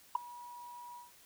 sine tone with ADSR envelope, 967 Hz, B5, 37 cents flat, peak -22 dBFS, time 0.15-1.12 s, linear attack 5 ms, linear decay 7 ms, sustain -24 dB, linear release 160 ms, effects tanh soft clip ceiling -20 dBFS + white hiss -61 dBFS RMS until 1.25 s

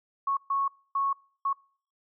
sine tone bursts at uneven times, 1103 Hz, C#6, 9 cents flat, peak -24 dBFS, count 4, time 0.27-0.37 / 0.5-0.68 / 0.95-1.13 / 1.45-1.53 s, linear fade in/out 5 ms, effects noise-tail reverb RT60 0.5 s tail -26 dB re dry

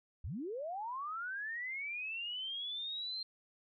sine linear sweep, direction up, 51.91 to 4186 Hz, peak -38 dBFS, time 0.24-3.23 s, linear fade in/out 5 ms, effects none

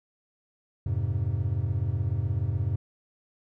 triangle chord, F minor, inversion none, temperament equal, 87.31 / 103.83 / 130.81 Hz, F2 / Ab2 / C3, 0 / 0 / 0 cents, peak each -28 / -26 / -29 dBFS, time 0.86-2.76 s, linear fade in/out 5 ms, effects none

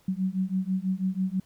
sine beating tone pair, 185 / 191.1 Hz, F#3 / G3, 0 / -44 cents, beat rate 6.1 Hz, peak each -28 dBFS, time 0.08-1.4 s, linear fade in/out 5 ms, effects pink hiss -63 dBFS RMS until 1.45 s

